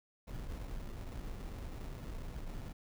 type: noise with sample-and-hold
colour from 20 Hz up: brown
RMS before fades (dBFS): -43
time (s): 0.27-2.73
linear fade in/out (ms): 10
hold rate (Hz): 1575
effects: none